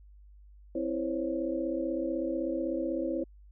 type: tone cluster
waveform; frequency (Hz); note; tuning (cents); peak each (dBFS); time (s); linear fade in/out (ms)
sine; 261.4 / 330.1 / 521 / 557; C4 / E4 / C5 / C#5; -1 / +2 / -7 / +8; -36 / -32 / -36 / -36; 0.75-3.24; 5
effects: added 50 Hz sine -51 dBFS peak until 3.51 s